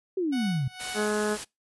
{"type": "exponential sweep", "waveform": "sine", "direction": "down", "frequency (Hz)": [392, 123.47], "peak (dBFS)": -24, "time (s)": [0.17, 0.68], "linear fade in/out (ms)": 5}
{"type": "tone with tremolo", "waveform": "10% pulse", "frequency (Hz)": 740, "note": "F#5", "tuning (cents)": 0, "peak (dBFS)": -25, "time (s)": [0.32, 1.09], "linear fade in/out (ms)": 10, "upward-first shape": "sine", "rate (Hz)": 2.1, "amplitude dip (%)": 85}
{"type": "noise", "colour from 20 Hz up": "white", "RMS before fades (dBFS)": -36, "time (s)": [0.79, 1.45], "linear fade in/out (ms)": 20}
{"type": "harmonic tone", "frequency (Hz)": 210.9, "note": "G#3", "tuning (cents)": 27, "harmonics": [1, 2, 3, 4, 5, 6, 7, 8], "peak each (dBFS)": [-30, -27, -35, -38, -40, -38, -36, -38], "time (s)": [0.94, 1.38], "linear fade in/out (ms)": 50}
{"effects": ["noise-tail reverb RT60 0.2 s tail -24 dB re dry", "resampled to 24000 Hz"]}